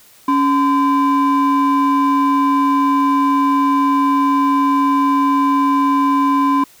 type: ring-modulated tone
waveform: triangle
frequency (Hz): 651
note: E5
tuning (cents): -22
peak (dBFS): -6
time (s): 0.28-6.64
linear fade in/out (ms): 5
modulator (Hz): 372
effects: tanh soft clip ceiling -2 dBFS + white hiss -47 dBFS RMS until 6.8 s